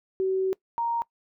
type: tone pair in turn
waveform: sine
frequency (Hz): 379.4 / 933.1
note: F#4 / A#5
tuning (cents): +43 / +1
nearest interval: octave + major third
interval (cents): 1558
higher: second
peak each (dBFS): -22 / -24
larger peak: first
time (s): 0.2-0.53 / 0.78-1.02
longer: first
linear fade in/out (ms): 0
effects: noise-tail reverb RT60 0.1 s tail -22 dB re dry